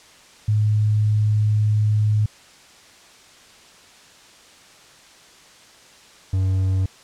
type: tone pair in turn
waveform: sine / triangle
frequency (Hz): 106.3 / 94.7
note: G#2 / F#2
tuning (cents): +41 / +41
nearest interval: major second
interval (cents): 200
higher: first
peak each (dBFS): -15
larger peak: neither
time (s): 0.48-2.26 / 6.33-6.86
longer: first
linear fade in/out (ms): 5
effects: white hiss -48 dBFS RMS until 7.03 s + low-pass 7000 Hz 12 dB/octave